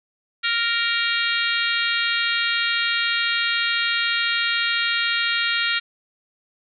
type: harmonic tone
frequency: 466 Hz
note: A#4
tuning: 1 cent flat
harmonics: 3 / 4 / 5 / 6 / 7 / 8 / 9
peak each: -25 / -26 / -27 / -28 / -28 / -29 / -30 dBFS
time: 0.43-5.8 s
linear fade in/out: 20 ms
effects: none